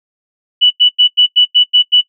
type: tone bursts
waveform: sine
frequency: 2960 Hz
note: F#7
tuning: in tune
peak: -4 dBFS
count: 8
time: 0.61-2.016 s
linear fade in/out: 20 ms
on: 97 ms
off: 90 ms
effects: noise-tail reverb RT60 0.1 s tail -20 dB re dry